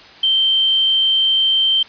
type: tone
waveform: sine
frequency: 3127 Hz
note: G7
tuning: 5 cents flat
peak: -12 dBFS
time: 0.23-1.83 s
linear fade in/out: 5 ms
effects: white hiss -41 dBFS RMS until 1.88 s + resampled to 11025 Hz